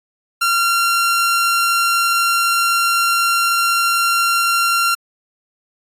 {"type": "tone", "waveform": "sawtooth", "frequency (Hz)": 1376, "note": "F6", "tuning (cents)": -26, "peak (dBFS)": -10, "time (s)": [0.41, 4.95], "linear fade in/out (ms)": 10, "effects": ["AAC 48 kbps"]}